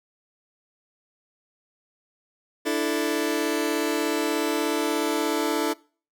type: chord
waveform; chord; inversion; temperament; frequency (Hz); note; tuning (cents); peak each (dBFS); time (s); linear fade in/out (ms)
sawtooth; D suspended second; none; just; 293.7 / 330.4 / 440.5; D4 / E4 / A4; 0 / +4 / +2; -23; 2.65-5.74; 20
effects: noise-tail reverb RT60 0.4 s tail -23 dB re dry